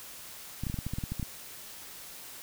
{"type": "clicks", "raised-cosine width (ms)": 5, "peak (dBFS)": -21, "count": 12, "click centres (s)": [0.636, 0.668, 0.699, 0.742, 0.788, 0.866, 0.936, 0.985, 1.038, 1.12, 1.197, 1.228], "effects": ["white hiss -46 dBFS RMS until 2.42 s"]}